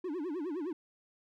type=tone with vibrato; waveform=triangle; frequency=327 Hz; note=E4; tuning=14 cents flat; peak=-32 dBFS; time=0.04-0.73 s; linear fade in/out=5 ms; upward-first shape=sine; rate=9.7 Hz; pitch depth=250 cents each way; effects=none